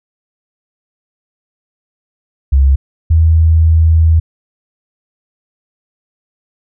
sine tone pair in turn, 68 / 80.87 Hz, C#2 / E2, -33 / -33 cents, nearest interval minor third, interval 300 cents, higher second, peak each -5 dBFS, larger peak neither, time 2.52-2.76 / 3.1-4.2 s, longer second, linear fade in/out 10 ms, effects none

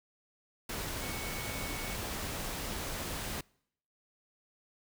sine tone in noise, 2219 Hz, C#7, 1 cent sharp, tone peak -45 dBFS, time 1.01-1.95 s, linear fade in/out 5 ms, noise pink, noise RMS -38 dBFS, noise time 0.69-3.41 s, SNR -10 dB, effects noise-tail reverb RT60 0.7 s tail -26 dB re dry

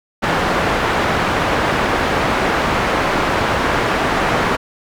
white low-pass noise, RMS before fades -17 dBFS, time 0.22-4.57 s, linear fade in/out 20 ms, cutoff 1400 Hz, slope 12 dB/octave, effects none

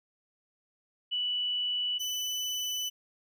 sine / 30% pulse tone pair in turn, 2960 / 2994 Hz, F#7 / F#7, 0 / +20 cents, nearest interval unison, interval 20 cents, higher second, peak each -28 dBFS, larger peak neither, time 1.11-1.99 / 1.99-2.9 s, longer second, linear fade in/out 20 ms, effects none

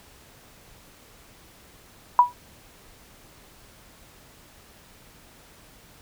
sine tone with exponential decay, 977 Hz, B5, 19 cents flat, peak -7 dBFS, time 2.19-2.33 s, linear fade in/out 1 ms, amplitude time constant 29 ms, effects pink hiss -52 dBFS RMS until 6.01 s

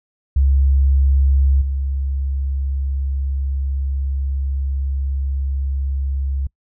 sine tone with level steps, 68.1 Hz, C#2, 30 cents flat, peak -11 / -18 dBFS, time 0.36-6.47 s, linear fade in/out 5 ms, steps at 1.61 s, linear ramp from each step 10 ms, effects noise-tail reverb RT60 0.1 s tail -25 dB re dry

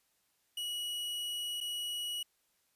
45% pulse tone with dropouts, 2918 Hz, F#7, 25 cents flat, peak -35 dBFS, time 0.57-2.23 s, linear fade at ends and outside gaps 5 ms, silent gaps 1.605-1.61 s, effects white hiss -75 dBFS RMS until 2.75 s + resampled to 32000 Hz

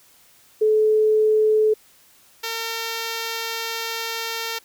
sine / 5% pulse tone pair in turn, 431.6 / 455.4 Hz, A4 / A#4, -33 / -40 cents, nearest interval minor second, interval 93 cents, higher second, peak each -14 / -14 dBFS, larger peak neither, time 0.61-1.74 / 2.43-4.59 s, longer second, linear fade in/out 10 ms, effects white hiss -54 dBFS RMS until 4.64 s

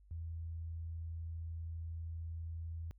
sine tone, 82.41 Hz, E2, in tune, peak -40 dBFS, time 0.11-2.91 s, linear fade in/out 0 ms, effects added 50 Hz sine -60 dBFS peak until 2.98 s

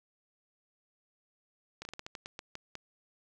slowing click train, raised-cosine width 0.2 ms, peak -24 dBFS, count 11, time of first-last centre 1.82-2.753 s, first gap 31 ms, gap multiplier 1.23, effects none

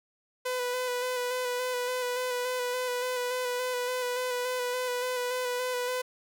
sawtooth tone with vibrato, 498.7 Hz, B4, 17 cents sharp, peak -25 dBFS, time 0.45-6.02 s, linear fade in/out 10 ms, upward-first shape square, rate 3.5 Hz, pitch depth 20 cents each way, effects none

